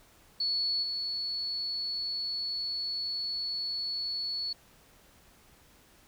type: tone with level steps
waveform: sine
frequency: 4411 Hz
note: C#8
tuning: 9 cents flat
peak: -27 / -31 dBFS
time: 0.4-4.53 s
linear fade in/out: 5 ms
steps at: 0.82 s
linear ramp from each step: 20 ms
effects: pink hiss -60 dBFS RMS until 6.07 s